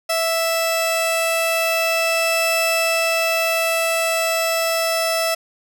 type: tone pair together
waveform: sawtooth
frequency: 659.2 / 2637 Hz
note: E5 / E7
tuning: 0 / 0 cents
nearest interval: 2 octaves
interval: 2400 cents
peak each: -15 / -19 dBFS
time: 0.09-5.35 s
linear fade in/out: 10 ms
effects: none